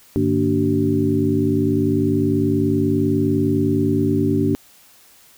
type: tone cluster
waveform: sine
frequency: 101.7 / 151.3 / 230.8 / 291 / 380.7 Hz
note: G#2 / D#3 / A#3 / D4 / F#4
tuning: -36 / -48 / -17 / -16 / +49 cents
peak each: -23 / -25 / -22 / -19 / -22 dBFS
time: 0.16-4.55 s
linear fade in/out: 0 ms
effects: white hiss -50 dBFS RMS until 5.37 s